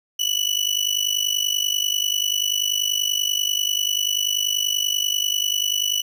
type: tone with amplitude modulation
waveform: 30% pulse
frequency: 2960 Hz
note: F#7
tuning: in tune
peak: -13 dBFS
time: 0.19-6.02 s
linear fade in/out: 10 ms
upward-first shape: sine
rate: 50.3 Hz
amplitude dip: 85%
effects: none

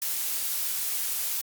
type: noise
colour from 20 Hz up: blue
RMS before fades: -29 dBFS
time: 0.02-1.41 s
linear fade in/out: 0 ms
effects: Opus 48 kbps

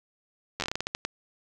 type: slowing click train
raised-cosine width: 0.2 ms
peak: -12 dBFS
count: 12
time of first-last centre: 0.6-1.05 s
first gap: 10 ms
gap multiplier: 1.26
effects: none

